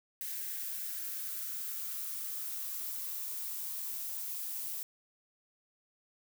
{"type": "noise with high-pass filter sweep", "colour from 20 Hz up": "violet", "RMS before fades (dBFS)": -39, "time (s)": [0.21, 4.83], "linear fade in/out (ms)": 0, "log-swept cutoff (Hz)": [1700, 770], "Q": 3.4, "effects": []}